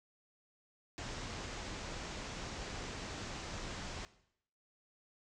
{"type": "low-pass noise", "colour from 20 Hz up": "pink", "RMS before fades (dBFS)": -44, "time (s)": [0.98, 4.05], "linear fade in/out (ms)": 0, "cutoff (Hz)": 7400, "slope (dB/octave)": 48, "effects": ["noise-tail reverb RT60 0.7 s tail -17 dB re dry"]}